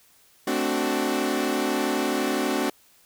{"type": "chord", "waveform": "sawtooth", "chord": "D dominant seventh", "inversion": "second", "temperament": "equal with one note detuned", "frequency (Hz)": [220, 261.6, 293.7, 373.2], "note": ["A3", "C4", "D4", "F#4"], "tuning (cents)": [0, 0, 0, 15], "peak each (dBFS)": [-27, -24, -24, -24], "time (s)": [0.47, 2.7], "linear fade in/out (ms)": 5, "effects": ["white hiss -58 dBFS RMS until 3.05 s"]}